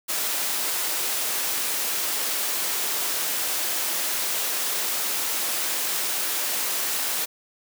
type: high-pass noise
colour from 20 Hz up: white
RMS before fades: -26 dBFS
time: 0.08-7.26 s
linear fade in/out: 20 ms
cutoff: 300 Hz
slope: 12 dB/octave
effects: none